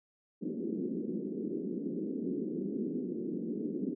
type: band-pass noise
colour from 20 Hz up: pink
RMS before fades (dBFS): -36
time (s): 0.41-3.95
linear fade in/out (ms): 20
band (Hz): 190 to 410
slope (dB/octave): 48
effects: none